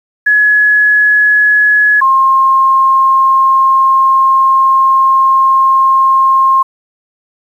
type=tone pair in turn; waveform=sine; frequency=1692 / 1065.9 Hz; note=G#6 / C6; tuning=+32 / +32 cents; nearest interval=minor sixth; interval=800 cents; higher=first; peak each=-5 dBFS; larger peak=neither; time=0.26-2.01 / 2.01-6.63 s; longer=second; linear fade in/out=10 ms; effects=7-bit